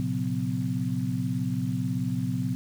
sine tone cluster, 115.2 / 133.5 / 180.1 / 252.7 Hz, A#2 / C3 / F#3 / B3, -20 / +35 / -46 / +40 cents, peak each -31 dBFS, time 0-2.55 s, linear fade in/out 0 ms, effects 8-bit

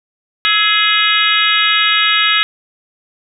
harmonic tone with a mistuned harmonic, 418.3 Hz, G#4, 12 cents sharp, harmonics 3 / 4 / 5 / 6 / 7 / 8 / 9, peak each -18 / -18 / -18 / -18 / -18 / -18 / -18 dBFS, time 0.45-2.43 s, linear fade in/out 0 ms, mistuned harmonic 3, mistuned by +63 cents, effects none

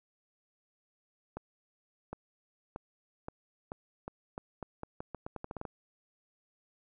accelerating click train, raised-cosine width 1 ms, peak -25 dBFS, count 18, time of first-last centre 1.37-5.652 s, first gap 760 ms, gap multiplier 0.83, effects none

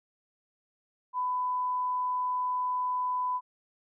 sine tone, 1000 Hz, B5, 21 cents sharp, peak -27 dBFS, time 1.13-3.41 s, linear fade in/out 50 ms, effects none

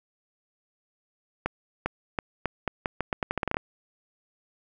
accelerating click train, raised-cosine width 0.5 ms, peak -11 dBFS, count 16, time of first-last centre 1.46-3.569 s, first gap 400 ms, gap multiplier 0.82, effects none

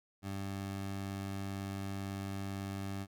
20% pulse tone, 98 Hz, G2, in tune, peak -33 dBFS, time 0.22-3.07 s, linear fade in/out 50 ms, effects none

